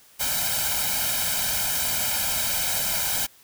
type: noise with comb filter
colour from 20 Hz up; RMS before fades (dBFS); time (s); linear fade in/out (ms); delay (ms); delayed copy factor
white; -25; 0.19-3.27; 20; 1.3; +1
effects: white hiss -54 dBFS RMS until 3.43 s